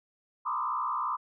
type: tone with frequency modulation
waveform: sine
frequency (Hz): 1108.7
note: C#6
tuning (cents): 0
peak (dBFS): -28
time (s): 0.45-1.17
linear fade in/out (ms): 20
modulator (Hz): 62.6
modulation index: 2.4
effects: none